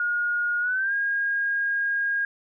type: tone with pitch glide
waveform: sine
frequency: 1433 to 1627.2 Hz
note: F6 to G#6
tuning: +44 to -36 cents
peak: -22 dBFS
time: 0-2.25 s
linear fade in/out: 2 ms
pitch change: +220 cents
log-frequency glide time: 0.6-0.94 s
effects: none